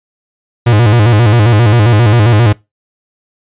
45% pulse tone with vibrato, 111.8 Hz, A2, 28 cents sharp, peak -5 dBFS, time 0.66-2.53 s, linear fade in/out 10 ms, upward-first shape square, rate 7.5 Hz, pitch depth 120 cents each way, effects noise-tail reverb RT60 0.2 s tail -22 dB re dry + resampled to 8000 Hz

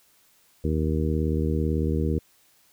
harmonic tone, 78 Hz, D#2, 5 cents sharp, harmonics 1 / 2 / 3 / 4 / 5 / 6, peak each -25 / -28 / -30 / -31 / -32 / -33 dBFS, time 0.64-2.19 s, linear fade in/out 5 ms, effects white hiss -61 dBFS RMS until 2.72 s

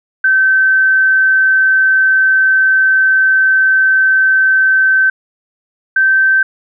sine tone pair in turn, 1542 / 1551.8 Hz, G6 / G6, -29 / -18 cents, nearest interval unison, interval 11 cents, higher second, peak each -7 dBFS, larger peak neither, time 0.24-5.1 / 5.96-6.43 s, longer first, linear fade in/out 5 ms, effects none

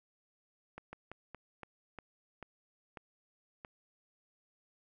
slowing click train, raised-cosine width 0.5 ms, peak -30 dBFS, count 9, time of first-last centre 0.78-3.648 s, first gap 150 ms, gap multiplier 1.24, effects none

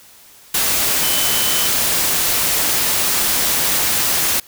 sine tone in noise, 3036 Hz, F#7, 44 cents sharp, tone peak -24 dBFS, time 1.03-1.68 s, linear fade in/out 5 ms, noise white, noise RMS -17 dBFS, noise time 0.54-4.4 s, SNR -10 dB, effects white hiss -45 dBFS RMS until 4.47 s

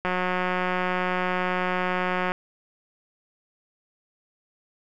click train, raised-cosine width 0.5 ms, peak -11 dBFS, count 414, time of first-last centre 0.05-2.319 s, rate 182 Hz, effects none

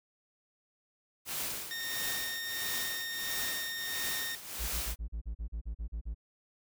white noise with tremolo, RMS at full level -35 dBFS, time 1.25-4.96 s, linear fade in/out 50 ms, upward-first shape triangle, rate 1.5 Hz, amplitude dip 80%
20% pulse tone, 1840 Hz, A#6, 23 cents flat, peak -31 dBFS, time 1.71-4.35 s, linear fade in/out 0 ms
triangle tone bursts, 55.3 Hz, A1, 9 cents sharp, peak -32 dBFS, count 12, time 4.59-6.147 s, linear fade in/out 20 ms, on 94 ms, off 39 ms
effects none

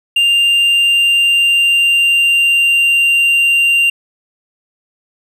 triangle tone with pitch glide, 2794 to 2778 Hz, F7 to F7, 0 to -10 cents, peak -7 dBFS, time 0.16-3.9 s, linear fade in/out 5 ms, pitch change -10 cents, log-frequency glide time 0.35-3.09 s, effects none

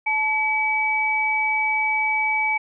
sine tone pair together, 868 / 2284 Hz, A5 / D7, -24 / -49 cents, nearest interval octave + perfect fourth, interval 1675 cents, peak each -24 / -20 dBFS, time 0.06-2.58 s, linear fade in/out 10 ms, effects none

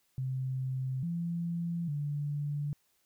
sine tone with pitch steps, 130.7 / 170.1 / 145.7 Hz, C3 / F3 / D3, -1 / -45 / -13 cents, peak -31 dBFS, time 0.18-2.73 s, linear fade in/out 0 ms, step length 850 ms, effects white hiss -73 dBFS RMS until 3.05 s

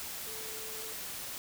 sine tone in noise, 438.7 Hz, A4, 5 cents flat, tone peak -48 dBFS, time 0.27-0.93 s, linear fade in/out 0 ms, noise white, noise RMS -41 dBFS, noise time 0-1.38 s, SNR -10 dB, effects none

